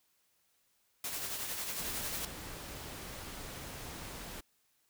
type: noise with tremolo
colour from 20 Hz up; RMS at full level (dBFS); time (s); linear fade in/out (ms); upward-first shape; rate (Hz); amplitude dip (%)
white; -37; 1.04-2.25; 2; triangle; 11; 45
type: noise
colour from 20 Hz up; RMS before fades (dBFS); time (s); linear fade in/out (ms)
pink; -45; 1.79-4.41; 10
effects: white hiss -74 dBFS RMS until 4.89 s